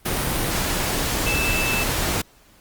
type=tone in noise; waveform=sine; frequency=2637 Hz; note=E7; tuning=in tune; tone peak=-23 dBFS; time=1.26-1.84 s; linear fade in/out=10 ms; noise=pink; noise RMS=-23 dBFS; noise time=0.05-2.22 s; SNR=-3 dB; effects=pink hiss -54 dBFS RMS until 2.6 s + Opus 32 kbps